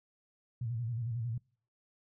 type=tone with vibrato; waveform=sine; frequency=116.9 Hz; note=A#2; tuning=5 cents sharp; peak=-33 dBFS; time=0.61-1.38 s; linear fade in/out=5 ms; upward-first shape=square; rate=11 Hz; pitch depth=82 cents each way; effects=noise-tail reverb RT60 0.5 s tail -26 dB re dry